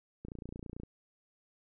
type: click train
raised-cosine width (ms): 3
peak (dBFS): -30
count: 18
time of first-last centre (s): 0.25-0.834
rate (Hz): 29.1
effects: none